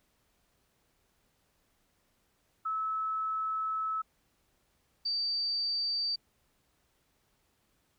sine tone pair in turn, 1300 / 4633 Hz, E6 / D8, -24 / -24 cents, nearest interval octave + minor seventh, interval 2200 cents, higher second, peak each -30 / -29 dBFS, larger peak second, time 2.65-4.02 / 5.05-6.16 s, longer first, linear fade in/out 10 ms, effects pink hiss -73 dBFS RMS until 7.98 s

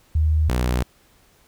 sine / sawtooth tone pair in turn, 77.78 / 61.73 Hz, D#2 / B1, 0 / 0 cents, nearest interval major third, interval 400 cents, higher first, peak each -15 dBFS, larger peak neither, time 0.15-0.49 / 0.49-0.83 s, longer neither, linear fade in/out 5 ms, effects pink hiss -57 dBFS RMS until 1.47 s

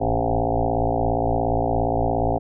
sine tone with frequency modulation, 398.3 Hz, G4, 28 cents sharp, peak -18 dBFS, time 0-2.39 s, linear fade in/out 20 ms, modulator 57.2 Hz, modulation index 7, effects none

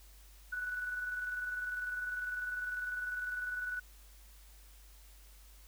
sine tone with tremolo, 1481 Hz, F#6, 1 cent sharp, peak -34 dBFS, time 0.52-3.8 s, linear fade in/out 10 ms, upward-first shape square, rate 20 Hz, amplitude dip 35%, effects added 50 Hz sine -55 dBFS peak until 5.67 s + white hiss -62 dBFS RMS until 5.67 s

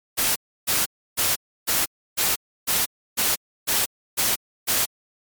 white noise bursts, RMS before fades -21 dBFS, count 10, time 0.17-4.86 s, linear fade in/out 20 ms, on 190 ms, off 310 ms, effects MP3 96 kbps

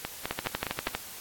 two click trains, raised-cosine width 0.3 ms, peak -12 / -14 dBFS, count 9 / 5, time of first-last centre 0.31-0.95 / 0.05-0.873 s, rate 12.5 / 4.86 Hz, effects white hiss -43 dBFS RMS until 1.2 s + AAC 64 kbps

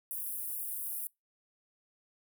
pink high-pass noise, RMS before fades -38 dBFS, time 0.11-1.07 s, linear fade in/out 0 ms, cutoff 10000 Hz, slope 48 dB/octave, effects noise-tail reverb RT60 0.2 s tail -25 dB re dry

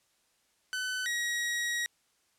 sawtooth tone pair in turn, 1509 / 1901.2 Hz, F#6 / A#6, +34 / +34 cents, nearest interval major third, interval 400 cents, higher second, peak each -28 / -26 dBFS, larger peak second, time 0.73-1.06 / 1.06-1.86 s, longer second, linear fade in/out 0 ms, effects white hiss -71 dBFS RMS until 2.38 s + low-pass 10000 Hz 12 dB/octave

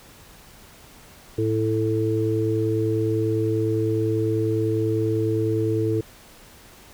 harmonic tone, 110 Hz, A2, in tune, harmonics 1 / 3 / 4, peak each -24 / -24 / -24 dBFS, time 1.38-6.01 s, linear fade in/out 5 ms, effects pink hiss -48 dBFS RMS until 6.93 s

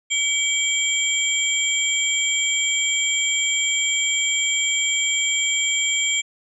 sine tone cluster, 2284 / 3212 / 7320 Hz, D7 / G7 / A#8, -49 / +41 / -32 cents, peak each -23 dBFS, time 0.1-6.22 s, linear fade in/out 20 ms, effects none

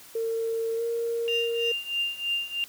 sine tone with pitch glide, 454.2 to 465.1 Hz, A#4 to A#4, -45 to -4 cents, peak -25 dBFS, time 0.15-1.72 s, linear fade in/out 5 ms, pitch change +41 cents, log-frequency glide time 0.76-0.82 s
sine tone with tremolo, 2794 Hz, F7, in tune, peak -22 dBFS, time 1.28-2.64 s, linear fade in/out 0 ms, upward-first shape triangle, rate 3.1 Hz, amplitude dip 90%
effects tanh soft clip ceiling -18 dBFS + white hiss -49 dBFS RMS until 2.68 s

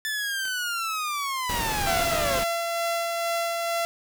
sawtooth linear sweep, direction down, 1760 to 510 Hz, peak -23 dBFS, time 0.05-2.39 s, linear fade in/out 0 ms
clicks, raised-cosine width 0.2 ms, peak -24 / -29 dBFS, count 2, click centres 0.454 / 0.479 s
pink noise, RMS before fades -30 dBFS, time 1.49-2.44 s, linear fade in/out 5 ms
sawtooth tone with tremolo, 678 Hz, E5, 49 cents sharp, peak -20 dBFS, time 1.87-3.85 s, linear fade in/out 0 ms, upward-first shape sine, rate 2.2 Hz, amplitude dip 25%
effects none

